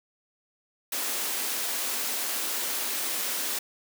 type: high-pass noise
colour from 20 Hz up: white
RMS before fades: -30 dBFS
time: 0.92-3.59 s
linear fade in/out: 5 ms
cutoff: 220 Hz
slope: 48 dB/octave
effects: none